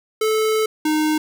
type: tone pair in turn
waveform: square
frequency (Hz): 435.6 / 308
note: A4 / D#4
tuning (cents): -17 / -17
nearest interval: tritone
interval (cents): 600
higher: first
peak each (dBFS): -17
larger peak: neither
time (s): 0.21-0.66 / 0.85-1.18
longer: first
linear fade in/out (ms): 5
effects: none